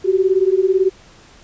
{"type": "beating tone pair", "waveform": "sine", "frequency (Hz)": [370, 388], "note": ["F#4", "G4"], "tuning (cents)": [0, -18], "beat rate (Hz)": 18, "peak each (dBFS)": -15, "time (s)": [0.04, 0.9], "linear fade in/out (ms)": 20, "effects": ["pink hiss -46 dBFS RMS until 1.43 s", "resampled to 16000 Hz"]}